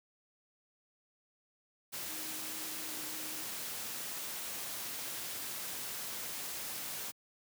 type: tone in noise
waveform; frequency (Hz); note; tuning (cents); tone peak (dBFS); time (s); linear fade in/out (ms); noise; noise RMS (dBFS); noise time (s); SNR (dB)
sine; 311.9; D#4; +4; -52; 2.08-3.44; 20; white; -41; 1.92-7.12; -14
effects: high-pass 100 Hz 12 dB/octave